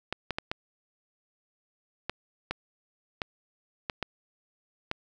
clicks, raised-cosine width 0.3 ms, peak -14 dBFS, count 10, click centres 0.126 / 0.307 / 0.385 / 0.515 / 2.096 / 2.51 / 3.218 / 3.898 / 4.027 / 4.914 s, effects none

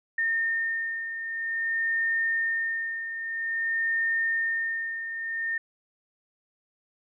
sine beating tone pair, 1822 / 1822.51 Hz, A#6 / A#6, -40 / -40 cents, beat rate 0.51 Hz, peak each -26 / -33 dBFS, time 0.18-5.58 s, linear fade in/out 5 ms, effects none

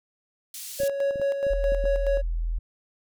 white band-pass noise, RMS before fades -38 dBFS, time 0.54-0.88 s, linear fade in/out 2 ms, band 3800 to 14000 Hz, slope 12 dB/octave
triangle tone with tremolo, 556 Hz, C#5, 5 cents sharp, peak -19 dBFS, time 0.79-2.22 s, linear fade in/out 20 ms, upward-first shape square, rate 4.7 Hz, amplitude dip 50%
clicks, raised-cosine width 3 ms, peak -26 dBFS, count 7, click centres 0.802 / 0.834 / 1.158 / 1.198 / 1.467 / 1.721 / 1.841 s
sine tone, 41.45 Hz, E1, 10 cents sharp, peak -24 dBFS, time 1.5-2.59 s, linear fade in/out 10 ms
effects none

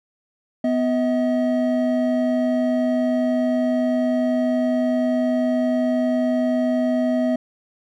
triangle tone pair together, 249.3 / 638 Hz, B3 / D#5, +16 / +43 cents, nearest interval octave + major third, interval 1627 cents, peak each -17 / -20 dBFS, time 0.64-7.36 s, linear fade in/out 5 ms, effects none

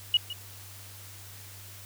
sine tone with echo, 2902 Hz, F#7, 34 cents flat, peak -18 dBFS, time 0.14-0.17 s, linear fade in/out 2 ms, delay 160 ms, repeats 1, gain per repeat -15 dB, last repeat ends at 0.33 s, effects added 98 Hz sine -48 dBFS peak until 1.85 s + white hiss -48 dBFS RMS until 1.85 s

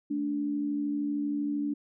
sine tone pair together, 217.6 / 290.5 Hz, A3 / D4, -19 / -19 cents, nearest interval perfect fourth, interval 500 cents, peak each -36 / -28 dBFS, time 0.1-1.74 s, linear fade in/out 10 ms, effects none

